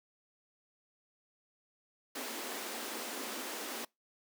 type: high-pass noise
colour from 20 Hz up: pink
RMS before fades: -41 dBFS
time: 2.15-3.85 s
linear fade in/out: 5 ms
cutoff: 220 Hz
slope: 96 dB/octave
effects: noise-tail reverb RT60 0.2 s tail -25 dB re dry